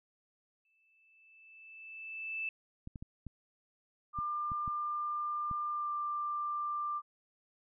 sine tone with exponential growth, 2637 Hz, E7, in tune, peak -33 dBFS, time 0.65-2.49 s, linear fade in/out 2 ms, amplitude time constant 400 ms
clicks, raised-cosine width 5 ms, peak -31 dBFS, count 8, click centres 2.874 / 2.958 / 3.025 / 3.267 / 4.188 / 4.518 / 4.678 / 5.513 s
sine tone with pitch glide, 1196 to 1186.4 Hz, D6 to D6, +31 to +17 cents, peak -33 dBFS, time 4.13-7.02 s, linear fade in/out 50 ms, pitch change -14 cents, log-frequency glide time 5.72-5.9 s
effects none

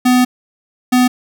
square tone pair in turn, 250.3 / 250.3 Hz, B3 / B3, +23 / +23 cents, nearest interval unison, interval 0 cents, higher neither, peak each -9 dBFS, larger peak neither, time 0.05-0.25 / 0.92-1.08 s, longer first, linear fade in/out 10 ms, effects none

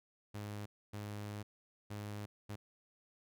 sawtooth tone bursts at uneven times, 103.83 Hz, G#2, in tune, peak -38 dBFS, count 4, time 0.34-0.66 / 0.93-1.43 / 1.9-2.26 / 2.49-2.56 s, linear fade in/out 10 ms, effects none

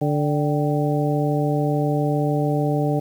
harmonic tone with a mistuned harmonic, 146.83 Hz, D3, in tune, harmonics 1 / 2 / 3 / 4 / 5, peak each -21 / -24 / -26 / -27 / -28 dBFS, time 0.01-3 s, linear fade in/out 10 ms, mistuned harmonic 5, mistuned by +87 cents, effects 8-bit

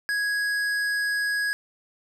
triangle tone with tanh clipping, 1661.2 Hz, G#6, in tune, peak -25 dBFS, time 0.09-1.53 s, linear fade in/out 0 ms, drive 17 dB, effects none

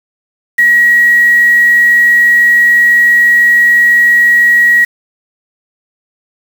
sine tone with quantisation, 1907 Hz, A#6, 39 cents sharp, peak -4 dBFS, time 0.58-4.85 s, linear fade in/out 10 ms, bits 4, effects none

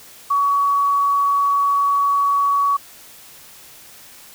sine tone, 1128 Hz, C#6, 30 cents sharp, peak -14 dBFS, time 0.3-2.77 s, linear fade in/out 10 ms, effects white hiss -43 dBFS RMS until 4.34 s

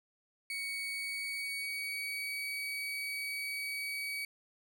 35% pulse tone with pitch glide, 2236 to 2267 Hz, C#7 to C#7, +14 to +38 cents, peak -34 dBFS, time 0.5-4.25 s, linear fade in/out 2 ms, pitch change +24 cents, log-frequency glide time 0.89-2.36 s, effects none

